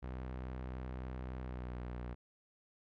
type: tone with pitch glide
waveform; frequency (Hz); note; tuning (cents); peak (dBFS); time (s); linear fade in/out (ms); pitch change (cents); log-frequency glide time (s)
sawtooth; 63.5 to 61.09; B1 to B1; +49 to -18; -37; 0.02-2.15; 20; -67; 1.41-1.75
effects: low-pass 2000 Hz 12 dB/octave